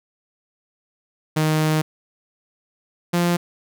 sawtooth tone pair in turn, 155.6 / 173.8 Hz, D#3 / F3, 0 / -8 cents, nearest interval major second, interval 192 cents, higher second, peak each -13 dBFS, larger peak neither, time 1.36-1.82 / 3.13-3.37 s, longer first, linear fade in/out 10 ms, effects none

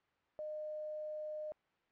sine tone with quantisation, 611 Hz, D#5, 32 cents flat, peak -40 dBFS, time 0.39-1.52 s, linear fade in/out 0 ms, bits 10, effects white hiss -75 dBFS RMS until 1.91 s + low-pass 2000 Hz 12 dB/octave

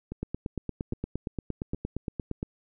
two click trains, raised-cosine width 3 ms, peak -18 / -22 dBFS, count 20 / 3, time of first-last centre 0.23-2.429 / 0.12-1.746 s, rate 8.64 / 1.23 Hz, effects none

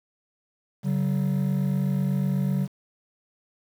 triangle tone pair together, 141.5 / 189.54 Hz, C#3 / F#3, +36 / +42 cents, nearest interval perfect fourth, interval 506 cents, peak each -22 / -22 dBFS, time 0.83-2.68 s, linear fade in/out 50 ms, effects tanh soft clip ceiling -14 dBFS + 8-bit

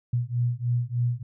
sine beating tone pair, 119.4 / 122.7 Hz, A#2 / B2, +42 / -11 cents, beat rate 3.3 Hz, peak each -26 dBFS, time 0.13-1.23 s, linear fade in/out 5 ms, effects none

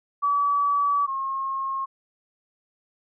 sine tone pair in turn, 1145 / 1078.2 Hz, D6 / C#6, -44 / -48 cents, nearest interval minor second, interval 104 cents, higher first, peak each -19 / -25 dBFS, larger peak first, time 0.22-1.07 / 1.07-1.86 s, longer first, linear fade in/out 20 ms, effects none

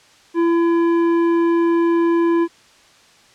sine tone with tanh clipping, 337.1 Hz, E4, 39 cents sharp, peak -15 dBFS, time 0.34-2.48 s, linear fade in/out 50 ms, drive 11 dB, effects white hiss -50 dBFS RMS until 3.34 s + low-pass 6000 Hz 12 dB/octave

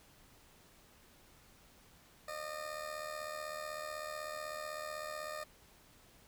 20% pulse tone with amplitude modulation, 610 Hz, D#5, 34 cents flat, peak -33 dBFS, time 2.28-5.44 s, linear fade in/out 5 ms, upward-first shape sine, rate 76 Hz, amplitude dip 65%, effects pink hiss -63 dBFS RMS until 6.27 s

